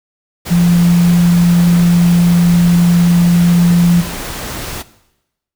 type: tone in noise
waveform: sine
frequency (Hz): 173.1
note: F3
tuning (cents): -15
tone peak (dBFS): -7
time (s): 0.5-4.02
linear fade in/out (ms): 20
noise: pink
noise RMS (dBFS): -24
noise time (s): 0.45-4.83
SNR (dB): +14
effects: noise-tail reverb RT60 0.9 s tail -17 dB re dry